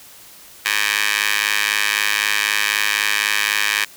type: tone with high-pass filter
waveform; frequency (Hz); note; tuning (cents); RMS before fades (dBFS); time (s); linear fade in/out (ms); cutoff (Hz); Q
15% pulse; 103.9; G#2; +1; -19; 0.65-3.85; 10; 2000; 2
effects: white hiss -43 dBFS RMS until 3.96 s